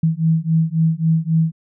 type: beating tone pair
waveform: sine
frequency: 160 / 163.7 Hz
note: D#3 / E3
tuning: +49 / -12 cents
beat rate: 3.7 Hz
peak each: -17 dBFS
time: 0.03-1.52 s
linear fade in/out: 5 ms
effects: none